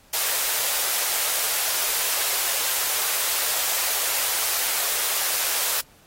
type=high-pass noise; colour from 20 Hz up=white; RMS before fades=-24 dBFS; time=0.13-5.81 s; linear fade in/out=5 ms; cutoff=460 Hz; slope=24 dB/octave; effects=pink hiss -55 dBFS RMS until 6.06 s + AAC 48 kbps